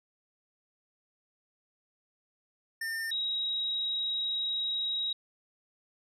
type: tone pair in turn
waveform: square / sine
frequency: 1806 / 3818 Hz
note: A6 / A#7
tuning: +45 / +41 cents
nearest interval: octave + minor second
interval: 1296 cents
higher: second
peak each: -33 / -29 dBFS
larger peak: second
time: 2.81-3.11 / 3.11-5.13 s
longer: second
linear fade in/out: 5 ms
effects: resampled to 32000 Hz